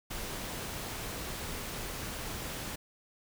pink noise, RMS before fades -39 dBFS, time 0.1-2.76 s, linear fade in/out 10 ms, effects none

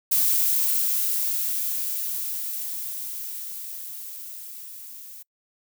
violet noise with level ramp, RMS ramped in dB -20 to -42 dBFS, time 0.11-5.23 s, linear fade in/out 10 ms, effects noise-tail reverb RT60 0.1 s tail -26 dB re dry

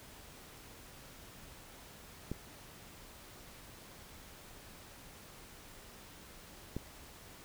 clicks, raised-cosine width 3 ms, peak -24 dBFS, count 2, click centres 2.316 / 6.766 s, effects pink hiss -54 dBFS RMS until 7.44 s

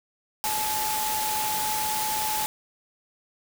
sine tone in noise, 860 Hz, A5, 40 cents flat, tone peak -28 dBFS, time 0.44-2.46 s, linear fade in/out 0 ms, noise white, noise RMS -29 dBFS, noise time 0.44-2.46 s, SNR -2 dB, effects none

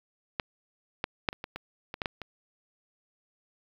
clicks, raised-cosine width 0.3 ms, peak -12 / -12 / -8 / -23 / -20 / -20 / -20 / -14 / -13 / -22 dBFS, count 10, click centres 0.398 / 1.041 / 1.288 / 1.329 / 1.441 / 1.56 / 1.941 / 2.018 / 2.058 / 2.217 s, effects low-pass 5000 Hz 12 dB/octave + 8-bit

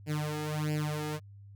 sawtooth tone with flanger, 151.7 Hz, D#3, 44 cents flat, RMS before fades -33 dBFS, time 0.06-1.2 s, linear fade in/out 50 ms, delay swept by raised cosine 0.4 to 2.4 ms, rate 1.5 Hz, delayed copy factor +0.95, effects added 100 Hz sine -48 dBFS peak until 1.55 s

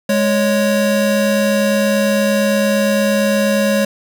square tone pair together, 207.7 / 554.4 Hz, G#3 / C#5, 0 / 0 cents, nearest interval octave + perfect fourth, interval 1700 cents, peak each -16 dBFS, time 0.09-3.85 s, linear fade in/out 5 ms, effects none

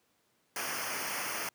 pink noise with comb filter, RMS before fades -36 dBFS, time 0.56-1.49 s, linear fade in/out 2 ms, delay 0.26 ms, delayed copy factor -0.85, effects pink hiss -72 dBFS RMS until 1.54 s + high-pass 150 Hz 12 dB/octave

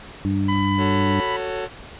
harmonic tone, 98 Hz, G2, in tune, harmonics 1 / 2 / 3, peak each -23 / -23 / -23 dBFS, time 0.25-1.2 s, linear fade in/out 0 ms
sawtooth tone with pitch glide, 1000 to 989.7 Hz, B5 to B5, +21 to +3 cents, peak -19 dBFS, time 0.48-1.37 s, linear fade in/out 10 ms, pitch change -18 cents, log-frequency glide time 0.96-1.12 s
sawtooth chord, F# minor, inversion none, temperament just, 370 / 444 / 555 Hz, F#4 / A4 / C#5, 0 / +16 / +2 cents, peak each -25 dBFS, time 0.77-1.69 s, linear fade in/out 50 ms
effects pink hiss -40 dBFS RMS until 1.99 s + resampled to 8000 Hz

